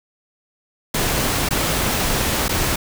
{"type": "noise with dropouts", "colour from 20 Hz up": "pink", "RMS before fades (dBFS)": -20, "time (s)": [0.94, 2.76], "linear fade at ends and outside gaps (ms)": 5, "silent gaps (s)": [[1.489, 1.507], [2.483, 2.491]], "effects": []}